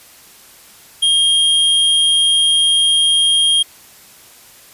square tone, 3231 Hz, G#7, 48 cents flat, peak -11 dBFS, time 1.02-3.63 s, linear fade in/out 10 ms, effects white hiss -43 dBFS RMS until 4.73 s + resampled to 32000 Hz

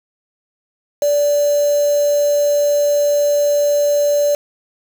sine tone with quantisation, 582 Hz, D5, 16 cents flat, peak -12 dBFS, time 1.02-4.35 s, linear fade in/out 2 ms, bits 4, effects none

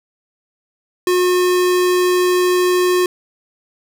square tone, 361.3 Hz, F#4, 41 cents flat, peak -13 dBFS, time 1.07-3.06 s, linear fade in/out 2 ms, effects none

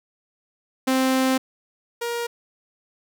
sawtooth tone pair in turn, 261.6 / 472.1 Hz, C4 / A#4, 0 / +22 cents, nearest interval minor seventh, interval 1022 cents, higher second, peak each -14 / -21 dBFS, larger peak first, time 0.87-1.38 / 2.01-2.27 s, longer first, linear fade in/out 10 ms, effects none

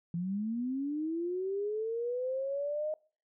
sine linear sweep, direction up, 166.2 to 622.3 Hz, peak -31 dBFS, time 0.14-2.94 s, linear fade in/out 2 ms, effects noise-tail reverb RT60 0.4 s tail -24 dB re dry

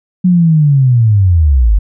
sine linear sweep, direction down, 185 to 46.02 Hz, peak -5 dBFS, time 0.24-1.79 s, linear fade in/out 10 ms, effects none

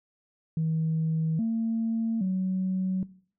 sine tone with pitch steps, 160.1 / 226.2 / 187.1 Hz, D#3 / A3 / F#3, +50 / +48 / +20 cents, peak -23 dBFS, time 0.57-3.03 s, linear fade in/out 2 ms, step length 820 ms, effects noise-tail reverb RT60 0.5 s tail -20 dB re dry + tanh soft clip ceiling -20 dBFS

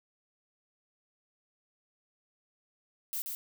violet noise with echo, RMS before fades -35 dBFS, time 3.13-3.22 s, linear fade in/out 0 ms, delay 130 ms, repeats 1, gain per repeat -3 dB, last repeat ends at 3.35 s, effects none

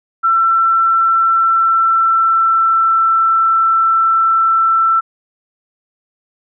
sine tone with pitch glide, 1343 to 1335.3 Hz, E6 to E6, +32 to +22 cents, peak -9 dBFS, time 0.23-5.01 s, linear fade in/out 20 ms, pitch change -10 cents, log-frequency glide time 1.33-3.04 s, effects none

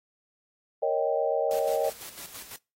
sine chord, Eb dominant seventh, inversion second, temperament equal, 466.2 / 554.4 / 622.3 / 784 Hz, Bb4 / Db5 / Eb5 / G5, 0 / 0 / 0 / 0 cents, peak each -29 / -28 / -28 / -32 dBFS, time 0.82-1.9 s, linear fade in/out 10 ms
white noise with tremolo, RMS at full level -41 dBFS, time 1.51-2.56 s, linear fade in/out 0 ms, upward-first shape square, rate 6 Hz, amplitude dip 55%
effects noise-tail reverb RT60 0.3 s tail -26 dB re dry + AAC 48 kbps

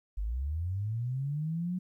sine linear sweep, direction up, 46.41 to 185 Hz, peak -30 dBFS, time 0.17-1.79 s, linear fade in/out 10 ms, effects 12-bit

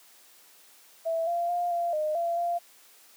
sine tone with pitch steps, 658 / 689 / 703 / 689 / 613 / 682 / 692 Hz, E5 / F5 / F5 / F5 / D#5 / F5 / F5, -3 / -24 / +11 / -24 / -26 / -41 / -16 cents, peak -25 dBFS, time 1.05-2.59 s, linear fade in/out 20 ms, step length 220 ms, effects white hiss -56 dBFS RMS until 3.16 s + high-pass 300 Hz 12 dB/octave

